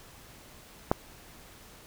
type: click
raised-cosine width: 1 ms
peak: -8 dBFS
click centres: 0.915 s
effects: pink hiss -52 dBFS RMS until 1.86 s